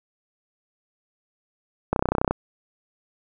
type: click train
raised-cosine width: 1 ms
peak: -6 dBFS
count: 13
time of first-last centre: 1.93-2.31 s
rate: 31.6 Hz
effects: none